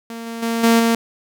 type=tone with level steps; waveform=sawtooth; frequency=229.8 Hz; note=A#3; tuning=25 cents flat; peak=-25 / -23 / -15 / -7 / -10 dBFS; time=0.1-0.95 s; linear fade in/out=2 ms; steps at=0.26 / 0.42 / 0.63 / 0.79 s; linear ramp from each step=10 ms; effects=none